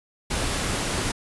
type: noise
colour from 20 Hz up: pink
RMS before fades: -26 dBFS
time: 0.3-1.12 s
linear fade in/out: 10 ms
effects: resampled to 24000 Hz